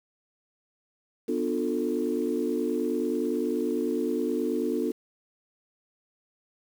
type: chord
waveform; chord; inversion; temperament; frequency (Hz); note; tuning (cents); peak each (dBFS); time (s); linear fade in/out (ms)
sine; B half-diminished seventh; none; just; 246.9 / 296.3 / 355.6 / 444.5; B3 / D4 / F4 / A4; 0 / +15 / +31 / +18; -30; 1.28-4.92; 10
effects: tanh soft clip ceiling -15 dBFS + 8-bit